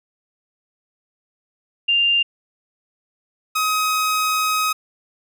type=tone pair in turn; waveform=sine / sawtooth; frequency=2794 / 1264.1 Hz; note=F7 / D#6; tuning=0 / +27 cents; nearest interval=octave + major second; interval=1373 cents; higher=first; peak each=-14 dBFS; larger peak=neither; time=1.88-2.23 / 3.55-4.73 s; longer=second; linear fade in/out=10 ms; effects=none